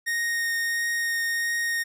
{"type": "tone with vibrato", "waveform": "45% pulse", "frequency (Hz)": 1856, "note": "A#6", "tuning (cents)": -8, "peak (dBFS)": -24, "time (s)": [0.06, 1.84], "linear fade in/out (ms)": 20, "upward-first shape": "triangle", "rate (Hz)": 1.5, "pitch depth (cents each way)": 10, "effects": []}